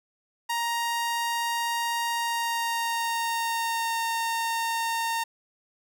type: tone with pitch glide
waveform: sawtooth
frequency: 936 to 916.7 Hz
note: A#5 to A#5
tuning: +7 to -29 cents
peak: -22 dBFS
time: 0.49-5.24 s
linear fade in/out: 10 ms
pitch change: -36 cents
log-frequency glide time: 2.11-3.98 s
effects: none